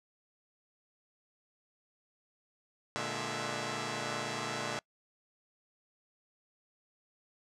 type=tone cluster; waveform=5% pulse; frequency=118.3 / 148.3 / 212.1 / 666 Hz; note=A#2 / D3 / G#3 / E5; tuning=+26 / +17 / +37 / +18 cents; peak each=-29 dBFS; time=2.96-4.79 s; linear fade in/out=0 ms; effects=noise-tail reverb RT60 0.1 s tail -26 dB re dry + low-pass 7000 Hz 12 dB/octave